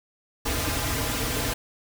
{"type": "noise with comb filter", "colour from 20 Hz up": "pink", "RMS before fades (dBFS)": -27, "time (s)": [0.45, 1.54], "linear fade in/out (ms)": 10, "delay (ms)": 5.4, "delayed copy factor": -0.85, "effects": []}